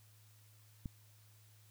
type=click; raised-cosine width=5 ms; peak=-29 dBFS; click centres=0.858 s; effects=added 106 Hz sine -62 dBFS peak until 1.7 s + white hiss -68 dBFS RMS until 1.7 s